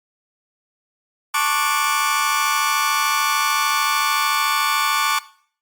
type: chord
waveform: sawtooth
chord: D major seventh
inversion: second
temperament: just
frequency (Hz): 881 / 1101.2 / 1174.7 / 1468.3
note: A5 / C#6 / D6 / F#6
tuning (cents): +2 / -12 / 0 / -14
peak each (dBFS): -22 / -19 / -17 / -22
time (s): 1.34-5.19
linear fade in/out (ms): 5
effects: noise-tail reverb RT60 0.5 s tail -18 dB re dry + Opus 32 kbps